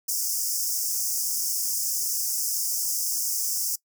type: high-pass noise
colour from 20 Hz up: pink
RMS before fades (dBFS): -27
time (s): 0.08-3.76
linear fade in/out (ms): 10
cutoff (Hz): 5100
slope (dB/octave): 96
effects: noise-tail reverb RT60 0.1 s tail -22 dB re dry